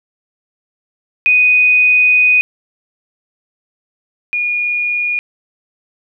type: tone pair in turn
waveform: sine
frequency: 2489 / 2439 Hz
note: D#7 / D#7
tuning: 0 / -35 cents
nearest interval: unison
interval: 35 cents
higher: first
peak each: -7 / -14 dBFS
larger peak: first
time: 1.26-2.41 / 4.33-5.19 s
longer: first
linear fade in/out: 0 ms
effects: none